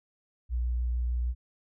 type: tone with vibrato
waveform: sine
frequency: 60.4 Hz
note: B1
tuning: 38 cents flat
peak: -26 dBFS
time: 0.49-1.35 s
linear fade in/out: 50 ms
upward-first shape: sine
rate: 6.6 Hz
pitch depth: 11 cents each way
effects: none

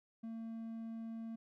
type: tone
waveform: triangle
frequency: 226.3 Hz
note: A3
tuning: 49 cents sharp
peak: -40 dBFS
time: 0.23-1.36 s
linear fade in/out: 10 ms
effects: none

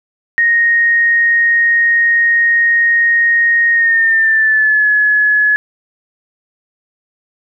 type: tone with pitch glide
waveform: sine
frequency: 1864.7 to 1700.1 Hz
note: A#6 to G#6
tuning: 0 to +40 cents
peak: -8 dBFS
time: 0.38-5.56 s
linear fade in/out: 0 ms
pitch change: -160 cents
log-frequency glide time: 3.73-4.88 s
effects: none

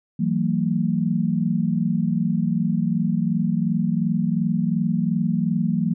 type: tone cluster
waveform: sine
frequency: 164.4 / 187.1 / 227.3 Hz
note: E3 / F#3 / A#3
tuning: -4 / +20 / -43 cents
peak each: -23 dBFS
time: 0.19-5.94 s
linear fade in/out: 10 ms
effects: none

